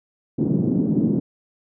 white band-pass noise, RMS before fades -20 dBFS, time 0.38-1.2 s, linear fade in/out 10 ms, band 150 to 280 Hz, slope 24 dB/octave, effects none

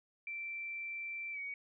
sine tone with pitch glide, 2343 to 2248 Hz, D7 to C#7, -5 to +24 cents, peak -39 dBFS, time 0.27-1.54 s, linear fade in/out 2 ms, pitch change -71 cents, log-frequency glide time 1.32-1.39 s, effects none

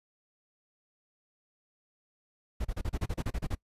brown noise bursts, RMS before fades -31 dBFS, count 12, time 2.6-3.552 s, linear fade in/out 10 ms, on 50 ms, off 32 ms, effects noise-tail reverb RT60 0.1 s tail -23 dB re dry + resampled to 32000 Hz

